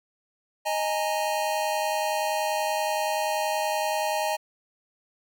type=chord; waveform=square; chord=D# suspended fourth; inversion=none; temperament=equal with one note detuned; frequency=622.3 / 830.6 / 921.1 Hz; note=D#5 / G#5 / A#5; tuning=0 / 0 / -21 cents; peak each=-29 / -29 / -32 dBFS; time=0.65-4.37 s; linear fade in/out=20 ms; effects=none